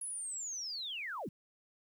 sine linear sweep, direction down, 10600 to 110 Hz, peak -38 dBFS, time 0.01-1.29 s, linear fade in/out 5 ms, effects 11-bit

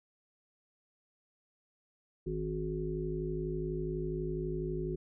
harmonic tone, 52.1 Hz, G#1, 6 cents sharp, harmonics 1 / 3 / 5 / 7 / 8, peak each -40 / -38 / -45 / -36 / -44 dBFS, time 2.26-4.96 s, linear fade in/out 10 ms, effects none

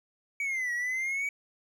triangle linear two-way sweep, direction down then up, 2278 to 1902 to 2278 Hz, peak -27 dBFS, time 0.4-1.29 s, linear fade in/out 2 ms, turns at 0.73 s, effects none

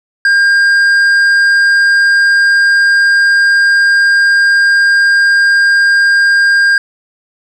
sine tone with tanh clipping, 1606 Hz, G6, 41 cents sharp, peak -7 dBFS, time 0.25-6.78 s, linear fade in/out 2 ms, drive 7 dB, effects none

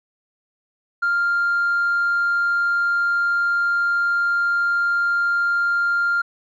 triangle tone with tanh clipping, 1396.9 Hz, F6, in tune, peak -17 dBFS, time 1.02-6.22 s, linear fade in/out 10 ms, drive 5 dB, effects none

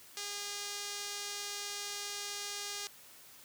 sawtooth tone with band-pass filter, 407.7 Hz, G#4, 32 cents flat, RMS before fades -41 dBFS, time 0.17-2.87 s, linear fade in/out 0 ms, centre 5800 Hz, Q 1.3, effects white hiss -56 dBFS RMS until 3.44 s + high-pass 60 Hz 12 dB/octave

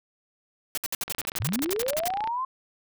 white noise bursts, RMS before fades -29 dBFS, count 16, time 0.75-2.08 s, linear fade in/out 0 ms, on 25 ms, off 62 ms
click train, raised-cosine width 0.3 ms, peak -19 dBFS, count 36, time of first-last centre 1.08-2.275 s, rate 29.3 Hz
sine linear sweep, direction up, 83.5 to 1067 Hz, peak -26 dBFS, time 1.4-2.45 s, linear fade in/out 5 ms
effects none

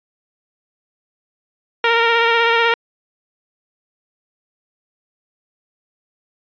10% pulse tone with vibrato, 463.3 Hz, A#4, 11 cents flat, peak -4 dBFS, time 1.84-2.74 s, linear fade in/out 2 ms, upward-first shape sine, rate 16 Hz, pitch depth 22 cents each way, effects resampled to 11025 Hz

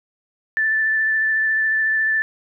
sine tone with vibrato, 1760 Hz, A6, in tune, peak -16 dBFS, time 0.57-2.22 s, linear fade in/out 0 ms, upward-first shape triangle, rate 14 Hz, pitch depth 16 cents each way, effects none

